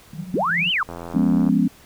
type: band-pass noise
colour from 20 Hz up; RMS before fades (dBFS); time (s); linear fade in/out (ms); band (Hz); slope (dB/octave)
pink; -32; 0.13-0.71; 5; 160 to 190; 96
type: linear two-way sweep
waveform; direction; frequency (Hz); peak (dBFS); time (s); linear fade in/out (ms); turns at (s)
sine; up then down; 168.7 to 3136 to 985; -18; 0.34-0.83; 2; 0.71
type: click train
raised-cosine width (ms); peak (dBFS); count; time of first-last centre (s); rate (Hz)
1; -19; 52; 0.89-1.489; 85.2
type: chord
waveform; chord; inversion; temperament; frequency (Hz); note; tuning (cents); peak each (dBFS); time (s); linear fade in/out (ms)
sine; C# dominant seventh; first; equal; 174.61 / 207.7 / 246.9 / 277.2; E#3 / G#3 / B3 / C#4; 0 / 0 / 0 / 0; -21 / -20 / -20 / -21; 1.14-1.68; 10
effects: pink hiss -49 dBFS RMS until 1.85 s